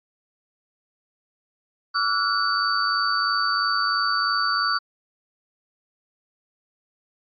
sine tone cluster, 1153 / 1348 / 1451 / 4580 Hz, D6 / E6 / F#6 / D8, -32 / +38 / -34 / -44 cents, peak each -25 dBFS, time 1.94-4.79 s, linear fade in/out 20 ms, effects MP3 48 kbps

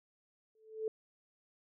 sine tone with exponential growth, 438.3 Hz, A4, 7 cents flat, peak -30 dBFS, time 0.55-0.88 s, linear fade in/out 2 ms, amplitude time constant 70 ms, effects none

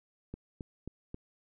click train, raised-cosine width 3 ms, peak -27 dBFS, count 4, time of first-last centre 0.34-1.144 s, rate 3.73 Hz, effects none

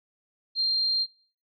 sine tone, 4186 Hz, C8, in tune, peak -22 dBFS, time 0.55-1.07 s, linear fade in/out 50 ms, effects noise-tail reverb RT60 0.5 s tail -25 dB re dry

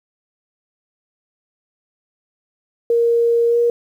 sine tone with pitch glide, 468 to 473.4 Hz, A#4 to A#4, +7 to +27 cents, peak -12 dBFS, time 2.9-3.7 s, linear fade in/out 2 ms, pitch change +20 cents, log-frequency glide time 3.48-3.58 s, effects 8-bit

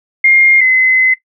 sine tone pair in turn, 2123 / 2042 Hz, C7 / C7, +25 / -43 cents, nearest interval minor second, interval 68 cents, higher first, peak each -5 / -6 dBFS, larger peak first, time 0.24-0.61 / 0.61-1.14 s, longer second, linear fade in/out 5 ms, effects noise-tail reverb RT60 0.1 s tail -17 dB re dry

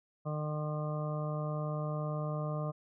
harmonic tone, 151.5 Hz, D#3, 46 cents flat, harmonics 1 / 2 / 3 / 4 / 5 / 7 / 8, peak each -34 / -47 / -45 / -40 / -49 / -46 / -46 dBFS, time 0.25-2.72 s, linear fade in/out 20 ms, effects none

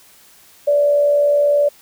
sine tone with frequency modulation, 580 Hz, D5, 22 cents flat, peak -11 dBFS, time 0.67-1.69 s, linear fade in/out 10 ms, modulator 70.5 Hz, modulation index 0.26, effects white hiss -48 dBFS RMS until 1.81 s

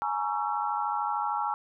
sine chord, A# half-diminished seventh, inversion third, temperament just, 839.1 / 932.3 / 1118.8 / 1342.6 Hz, G#5 / A#5 / C#6 / E6, +18 / 0 / +16 / +31 cents, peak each -30 / -33 / -35 / -33 dBFS, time 0.02-1.54 s, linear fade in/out 0 ms, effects none

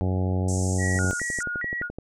harmonic tone, 92.8 Hz, F#2, 6 cents sharp, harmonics 1 / 2 / 3 / 4 / 5 / 6 / 7 / 8 / 9, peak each -23 / -29 / -33 / -35 / -37 / -39 / -40 / -41 / -42 dBFS, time 0.01-1.11 s, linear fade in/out 0 ms
pink band-pass noise, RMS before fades -36 dBFS, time 0.48-1.43 s, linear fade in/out 5 ms, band 6100 to 8700 Hz, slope 48 dB/octave
sine tone with vibrato, 1661.2 Hz, G#6, in tune, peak -27 dBFS, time 0.78-1.9 s, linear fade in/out 50 ms, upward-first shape square, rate 2.4 Hz, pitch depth 250 cents each way
click train, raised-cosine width 2 ms, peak -21 dBFS, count 13, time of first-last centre 0.96-1.986 s, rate 11.7 Hz
effects none

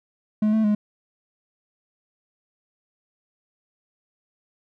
triangle tone with pitch steps, 213.3 / 219.5 / 209.4 Hz, G#3 / A3 / G#3, +46 / -4 / +15 cents, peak -15 dBFS, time 0.42-0.75 s, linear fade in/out 5 ms, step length 110 ms, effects none

